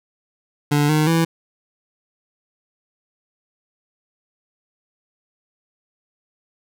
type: tone with pitch steps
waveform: 25% pulse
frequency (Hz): 146.4 / 153.5 / 164.9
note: D3 / D#3 / E3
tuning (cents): -5 / -23 / +1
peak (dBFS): -11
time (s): 0.71-1.25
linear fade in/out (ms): 10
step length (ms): 180
effects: none